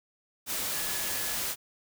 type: tone in noise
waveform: sine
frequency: 1700 Hz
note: G#6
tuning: 40 cents sharp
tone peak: -43 dBFS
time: 0.71-1.39 s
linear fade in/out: 50 ms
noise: white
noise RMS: -32 dBFS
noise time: 0.46-1.56 s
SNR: -14 dB
effects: none